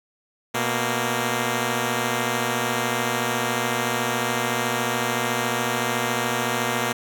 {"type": "tone pair together", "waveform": "5% pulse", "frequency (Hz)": [123.06, 232.3], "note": ["B2", "A#3"], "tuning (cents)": [-6, -6], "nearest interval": "major seventh", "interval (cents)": 1100, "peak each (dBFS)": [-14, -13], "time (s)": [0.54, 6.93], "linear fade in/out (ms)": 10, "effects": []}